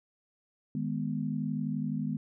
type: chord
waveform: sine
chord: G# minor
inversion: second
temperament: equal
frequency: 155.56 / 207.7 / 246.9 Hz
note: D#3 / G#3 / B3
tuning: 0 / 0 / 0 cents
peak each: -34 dBFS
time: 0.75-2.17 s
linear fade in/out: 2 ms
effects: none